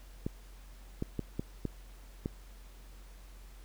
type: clicks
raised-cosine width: 3 ms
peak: -20 dBFS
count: 6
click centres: 0.265 / 1.024 / 1.193 / 1.395 / 1.653 / 2.259 s
effects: added 45 Hz sine -49 dBFS peak until 3.64 s + pink hiss -60 dBFS RMS until 3.64 s

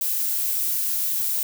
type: noise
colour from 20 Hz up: violet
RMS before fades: -24 dBFS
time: 0.01-1.43 s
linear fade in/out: 2 ms
effects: none

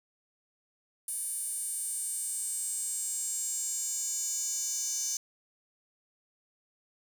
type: tone with high-pass filter sweep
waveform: square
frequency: 328.1 Hz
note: E4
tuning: 8 cents flat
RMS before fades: -34 dBFS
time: 1.08-5.17 s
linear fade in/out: 2 ms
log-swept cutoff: 9700 to 6300 Hz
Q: 7.3
effects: none

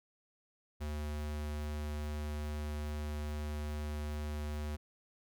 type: tone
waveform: square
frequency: 74.8 Hz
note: D2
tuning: 32 cents sharp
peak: -37 dBFS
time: 0.8-4.77 s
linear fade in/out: 20 ms
effects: none

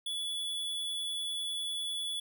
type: tone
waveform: square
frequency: 3422 Hz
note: A7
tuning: 49 cents flat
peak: -34 dBFS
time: 0.06-2.2 s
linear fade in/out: 5 ms
effects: none

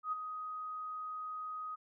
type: tone with ADSR envelope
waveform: sine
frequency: 1253 Hz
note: D#6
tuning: 12 cents sharp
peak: -31 dBFS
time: 0.03-1.76 s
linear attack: 92 ms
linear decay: 18 ms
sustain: -8 dB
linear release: 18 ms
effects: none

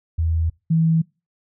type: tone pair in turn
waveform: sine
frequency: 81.7 / 162.55 Hz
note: E2 / E3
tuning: -15 / -24 cents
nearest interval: octave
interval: 1191 cents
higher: second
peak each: -17 / -14 dBFS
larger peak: second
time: 0.18-0.5 / 0.7-1.02 s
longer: neither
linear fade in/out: 10 ms
effects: noise-tail reverb RT60 0.3 s tail -26 dB re dry

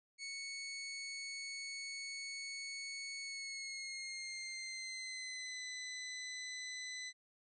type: tone with pitch glide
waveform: 20% pulse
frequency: 2214 to 2007 Hz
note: C#7 to B6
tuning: -3 to +27 cents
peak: -38 dBFS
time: 0.18-7.13 s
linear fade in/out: 50 ms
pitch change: -170 cents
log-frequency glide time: 3.21-5.63 s
effects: resampled to 24000 Hz

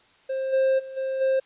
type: tone with level steps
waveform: triangle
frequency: 530 Hz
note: C5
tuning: 22 cents sharp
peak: -23 / -16 / -33 / -23 / -17 dBFS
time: 0.29-1.4 s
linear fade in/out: 10 ms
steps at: 0.52 / 0.78 / 0.96 / 1.2 s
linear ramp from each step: 20 ms
effects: white hiss -58 dBFS RMS until 1.45 s + resampled to 8000 Hz

